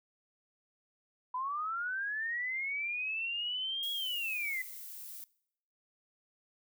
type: linear two-way sweep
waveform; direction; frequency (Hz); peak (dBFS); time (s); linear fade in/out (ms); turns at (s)
sine; up then down; 987.8 to 3322 to 1991; -33; 1.34-4.62; 5; 3.92
type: noise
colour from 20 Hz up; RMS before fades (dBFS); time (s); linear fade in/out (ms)
violet; -46; 3.83-5.24; 0
effects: noise-tail reverb RT60 0.7 s tail -22 dB re dry